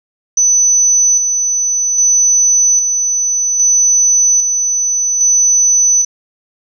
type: tone with tremolo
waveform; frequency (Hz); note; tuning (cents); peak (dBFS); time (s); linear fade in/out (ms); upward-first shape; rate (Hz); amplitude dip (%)
sine; 6000; F#8; +23; -7; 0.37-6.05; 5; square; 0.62; 40
effects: none